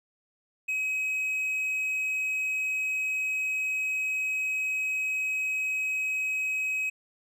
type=tone; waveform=triangle; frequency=2542 Hz; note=D#7; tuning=36 cents sharp; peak=-25 dBFS; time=0.68-6.9 s; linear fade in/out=10 ms; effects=none